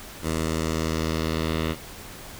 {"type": "tone with low-pass filter sweep", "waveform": "10% pulse", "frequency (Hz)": 80, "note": "D#2", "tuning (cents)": 49, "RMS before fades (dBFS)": -26, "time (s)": [0.22, 1.76], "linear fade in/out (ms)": 50, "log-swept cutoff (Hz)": [9800, 3300], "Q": 1.8, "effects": ["pink hiss -41 dBFS RMS until 2.39 s"]}